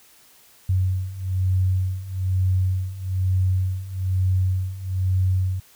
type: beating tone pair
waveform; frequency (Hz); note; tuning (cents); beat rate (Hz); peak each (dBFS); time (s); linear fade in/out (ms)
sine; 92.5 / 93.6; F#2 / F#2; 0 / +20; 1.1; -24 / -21; 0.69-5.6; 5
effects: white hiss -53 dBFS RMS until 5.75 s